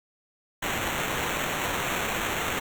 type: noise with sample-and-hold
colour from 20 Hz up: white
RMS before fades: -29 dBFS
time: 0.62-2.6 s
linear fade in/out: 10 ms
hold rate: 4900 Hz
effects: none